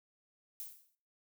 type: noise with exponential decay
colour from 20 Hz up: violet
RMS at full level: -41 dBFS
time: 0.6-0.95 s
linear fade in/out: 0 ms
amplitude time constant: 75 ms
effects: noise-tail reverb RT60 0.4 s tail -17 dB re dry